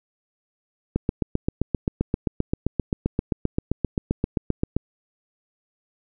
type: click train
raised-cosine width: 3 ms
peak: -8 dBFS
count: 30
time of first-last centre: 0.96-4.766 s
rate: 7.62 Hz
effects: none

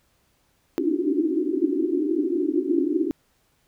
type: band-pass noise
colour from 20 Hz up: pink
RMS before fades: -23 dBFS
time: 0.78-3.11 s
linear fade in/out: 0 ms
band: 280 to 370 Hz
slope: 96 dB/octave
effects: pink hiss -66 dBFS RMS until 3.67 s

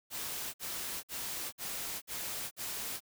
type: noise bursts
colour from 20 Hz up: white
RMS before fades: -39 dBFS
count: 6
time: 0.1-3.005 s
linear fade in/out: 50 ms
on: 440 ms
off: 53 ms
effects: none

